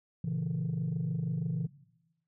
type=chord; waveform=sine; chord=A# diminished; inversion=none; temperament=equal; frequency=116.54 / 138.59 / 164.81 Hz; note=A#2 / C#3 / E3; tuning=0 / 0 / 0 cents; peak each=-37 / -33 / -31 dBFS; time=0.24-1.67 s; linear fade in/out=5 ms; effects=noise-tail reverb RT60 0.9 s tail -18 dB re dry + tanh soft clip ceiling -26 dBFS